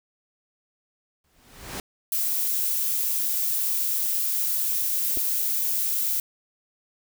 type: noise with exponential growth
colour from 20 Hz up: pink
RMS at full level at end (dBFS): -30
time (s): 1.24-1.8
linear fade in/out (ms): 2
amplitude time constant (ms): 120
type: noise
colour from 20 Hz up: violet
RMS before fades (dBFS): -25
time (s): 2.12-6.2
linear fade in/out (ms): 2
type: clicks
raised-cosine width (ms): 2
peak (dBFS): -23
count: 2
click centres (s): 5.171 / 5.174
effects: none